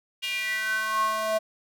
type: tone with high-pass filter sweep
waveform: square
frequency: 217.8 Hz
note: A3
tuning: 17 cents flat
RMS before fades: -27 dBFS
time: 0.22-1.39 s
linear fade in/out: 20 ms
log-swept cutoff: 2800 to 690 Hz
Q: 6.4
effects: none